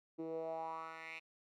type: tone with band-pass filter sweep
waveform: 10% pulse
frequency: 161.8 Hz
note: E3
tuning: 32 cents flat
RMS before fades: -44 dBFS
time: 0.18-1.2 s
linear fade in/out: 20 ms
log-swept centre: 340 to 2600 Hz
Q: 4.5
effects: none